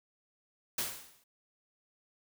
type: noise with exponential decay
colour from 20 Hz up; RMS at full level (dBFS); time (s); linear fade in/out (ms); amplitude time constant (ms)
white; -31; 0.78-1.24; 5; 100
effects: none